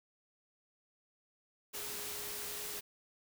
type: tone in noise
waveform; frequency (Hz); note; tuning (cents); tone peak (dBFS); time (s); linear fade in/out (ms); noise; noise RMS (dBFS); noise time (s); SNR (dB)
sine; 415.3; G#4; 0; -52; 1.73-2.81; 20; white; -42; 1.73-2.81; -13
effects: none